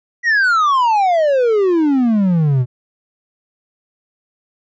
triangle exponential sweep, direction down, 1950 to 119.6 Hz, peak -9 dBFS, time 0.23-2.66 s, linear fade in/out 50 ms, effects resampled to 16000 Hz

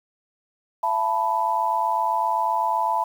sine chord, E suspended fourth, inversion none, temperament equal with one note detuned, 674.3 / 880 / 987.8 Hz, E5 / A5 / B5, +39 / 0 / 0 cents, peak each -28 / -23 / -23 dBFS, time 0.83-3.04 s, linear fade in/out 5 ms, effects 8-bit

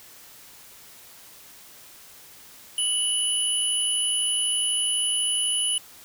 sine tone pair together, 2960 / 9956 Hz, F#7 / D#9, 0 / 0 cents, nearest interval octave + major sixth, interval 2100 cents, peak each -24 / -25 dBFS, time 2.78-5.78 s, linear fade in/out 2 ms, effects white hiss -48 dBFS RMS until 6.04 s

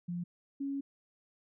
sine tone pair in turn, 174.61 / 277.2 Hz, F3 / C#4, 0 / 0 cents, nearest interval minor sixth, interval 800 cents, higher second, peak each -34 / -33 dBFS, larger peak second, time 0.08-0.24 / 0.6-0.81 s, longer second, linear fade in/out 10 ms, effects none

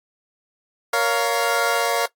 20% pulse chord, Bb minor, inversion none, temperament equal with one note detuned, 466.2 / 560.8 / 698.5 Hz, Bb4 / Db5 / F5, 0 / +20 / 0 cents, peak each -18 dBFS, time 0.93-2.06 s, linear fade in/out 5 ms, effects noise-tail reverb RT60 0.1 s tail -18 dB re dry + AAC 64 kbps

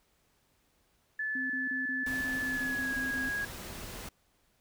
sine tone with pitch glide, 1735 to 1651.9 Hz, A6 to G#6, -25 to -10 cents, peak -31 dBFS, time 1.19-3.45 s, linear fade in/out 5 ms, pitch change -85 cents, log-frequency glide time 2.43-2.93 s
sine tone bursts, 260 Hz, C4, 11 cents flat, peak -37 dBFS, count 11, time 1.35-3.29 s, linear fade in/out 5 ms, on 150 ms, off 29 ms
pink noise, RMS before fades -43 dBFS, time 2.06-4.09 s, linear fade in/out 5 ms
effects pink hiss -71 dBFS RMS until 4.6 s

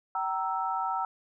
sine chord, E diminished, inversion first, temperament equal with one note detuned, 768.3 / 932.3 / 1318.5 Hz, G5 / Bb5 / E6, -35 / 0 / 0 cents, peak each -32 dBFS, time 0.15-1.05 s, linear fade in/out 2 ms, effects none

